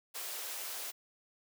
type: high-pass noise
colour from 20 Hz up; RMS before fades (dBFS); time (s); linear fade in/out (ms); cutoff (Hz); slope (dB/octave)
white; -41; 0.14-0.92; 20; 390; 24
effects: none